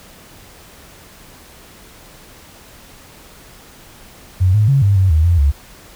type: tone with pitch steps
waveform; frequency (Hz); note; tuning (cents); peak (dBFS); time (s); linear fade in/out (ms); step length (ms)
sine; 92.4 / 106.1 / 137.7 / 100 / 94.8 / 78.4 / 86.2 / 70.9; F#2 / G#2 / C#3 / G2 / F#2 / D#2 / F2 / C#2; -2 / +38 / -11 / +35 / +43 / +14 / -22 / +40; -9; 4.4-5.52; 20; 140
effects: pink hiss -42 dBFS RMS until 5.95 s